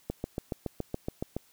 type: click train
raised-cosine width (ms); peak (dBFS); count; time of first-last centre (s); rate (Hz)
2; -18; 10; 0.1-1.366; 7.11
effects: white hiss -63 dBFS RMS until 1.52 s